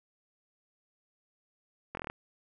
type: slowing click train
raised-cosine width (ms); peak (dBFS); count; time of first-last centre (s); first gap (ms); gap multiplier
0.5; -22; 7; 1.95-2.1; 22; 1.05
effects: none